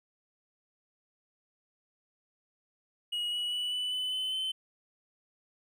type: tone with pitch steps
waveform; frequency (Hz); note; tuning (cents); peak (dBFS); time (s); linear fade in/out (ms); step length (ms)
triangle; 2900 / 2927 / 2954 / 2982 / 3009 / 3037 / 3065; F#7 / F#7 / F#7 / F#7 / F#7 / F#7 / G7; -35 / -19 / -3 / +13 / +28 / +44 / -40; -29; 3.12-4.52; 10; 200
effects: none